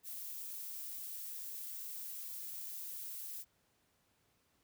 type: noise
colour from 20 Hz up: violet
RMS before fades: -45 dBFS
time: 0.03-3.45 s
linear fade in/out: 50 ms
effects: pink hiss -75 dBFS RMS until 4.63 s + high-pass 60 Hz 12 dB/octave